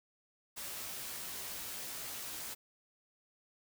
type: noise with comb filter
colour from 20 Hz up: white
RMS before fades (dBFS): -43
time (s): 0.56-2.55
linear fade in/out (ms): 20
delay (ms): 16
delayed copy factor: +0.5
effects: none